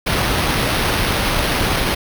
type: noise with sample-and-hold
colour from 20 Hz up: pink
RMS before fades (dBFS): -18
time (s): 0.06-1.95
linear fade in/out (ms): 10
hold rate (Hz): 7350
effects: none